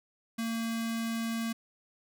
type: tone with notch filter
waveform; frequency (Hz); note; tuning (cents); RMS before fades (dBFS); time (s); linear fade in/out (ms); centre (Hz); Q
square; 227.9; A#3; -39; -33; 0.38-1.53; 10; 500; 0.57
effects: none